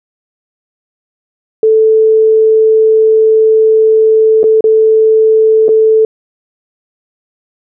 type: tone with dropouts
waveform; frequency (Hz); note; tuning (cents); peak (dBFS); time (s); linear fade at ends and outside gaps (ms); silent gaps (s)
sine; 439.4; A4; -2; -4; 1.63-6.05; 2; 4.432-4.44 / 4.608-4.641 / 5.683-5.69
effects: none